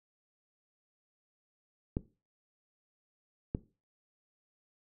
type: clicks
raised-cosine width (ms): 3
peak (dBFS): -18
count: 2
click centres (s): 1.969 / 3.549
effects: noise-tail reverb RT60 0.3 s tail -17 dB re dry